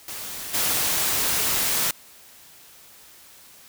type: noise with level steps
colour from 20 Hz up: white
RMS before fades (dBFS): -34 / -23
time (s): 0.08-1.91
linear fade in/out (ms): 2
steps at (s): 0.53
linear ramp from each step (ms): 20
effects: white hiss -49 dBFS RMS until 3.68 s